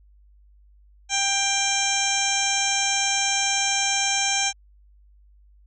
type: harmonic tone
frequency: 791 Hz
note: G5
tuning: 15 cents sharp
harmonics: 1 / 2 / 3 / 4 / 5 / 7 / 8 / 9 / 10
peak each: -28 / -32 / -27 / -29 / -32 / -29 / -26 / -32 / -36 dBFS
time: 1.09-4.53 s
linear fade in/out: 50 ms
effects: added 50 Hz sine -51 dBFS peak until 5.66 s